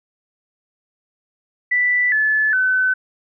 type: tone with pitch steps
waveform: sine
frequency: 1975.5 / 1729.7 / 1514.5 Hz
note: B6 / A6 / F#6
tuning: 0 / -30 / +40 cents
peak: -14 dBFS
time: 1.71-2.94 s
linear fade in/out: 10 ms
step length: 410 ms
effects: none